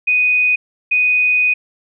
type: tone pair in turn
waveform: sine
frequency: 2489 / 2489 Hz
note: D#7 / D#7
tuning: 0 / 0 cents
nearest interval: unison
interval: 0 cents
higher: neither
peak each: -11 dBFS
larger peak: neither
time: 0.07-0.56 / 0.91-1.54 s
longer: second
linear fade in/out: 10 ms
effects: none

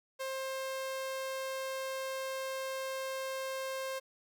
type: tone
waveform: sawtooth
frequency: 530 Hz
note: C5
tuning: 22 cents sharp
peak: -32 dBFS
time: 0.19-4 s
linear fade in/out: 20 ms
effects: none

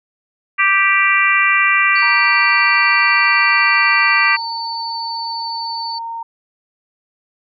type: harmonic tone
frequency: 392 Hz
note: G4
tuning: in tune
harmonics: 3 / 4 / 5 / 6 / 7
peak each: -17 / -20 / -15 / -16 / -21 dBFS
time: 0.58-4.37 s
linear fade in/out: 20 ms
type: tone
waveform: sine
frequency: 4506 Hz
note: C#8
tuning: 28 cents sharp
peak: -24 dBFS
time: 1.95-5.99 s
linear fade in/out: 10 ms
type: tone with pitch glide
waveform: sine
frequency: 942 to 919.4 Hz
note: A#5 to A#5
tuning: +18 to -24 cents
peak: -23 dBFS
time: 2.02-6.23 s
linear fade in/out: 5 ms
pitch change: -42 cents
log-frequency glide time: 3.16-4.23 s
effects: none

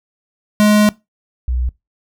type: tone pair in turn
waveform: square / sine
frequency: 210 / 61.89 Hz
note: G#3 / B1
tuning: +19 / +4 cents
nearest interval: octave + major sixth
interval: 2115 cents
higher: first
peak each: -9 / -15 dBFS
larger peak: first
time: 0.6-0.89 / 1.48-1.69 s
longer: first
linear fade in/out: 0 ms
effects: noise-tail reverb RT60 0.2 s tail -21 dB re dry

